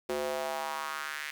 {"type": "tone with high-pass filter sweep", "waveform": "square", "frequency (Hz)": 73.42, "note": "D2", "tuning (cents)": 0, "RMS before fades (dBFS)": -35, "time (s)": [0.09, 1.31], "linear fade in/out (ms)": 5, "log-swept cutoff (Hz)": [400, 2000], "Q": 2.8, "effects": ["9-bit"]}